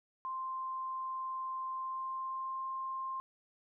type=tone with pitch glide; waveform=sine; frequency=1046.5 to 1056.2 Hz; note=C6 to C6; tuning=0 to +16 cents; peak=-36 dBFS; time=0.25-3.2 s; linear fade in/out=0 ms; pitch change=+16 cents; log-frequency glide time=1.72-2.66 s; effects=none